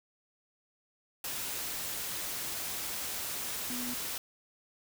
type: tone in noise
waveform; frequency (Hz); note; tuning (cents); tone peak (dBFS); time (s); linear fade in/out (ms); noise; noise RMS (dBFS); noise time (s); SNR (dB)
sine; 246.6; B3; -2; -38; 3.7-3.94; 2; white; -37; 1.24-4.18; -4
effects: none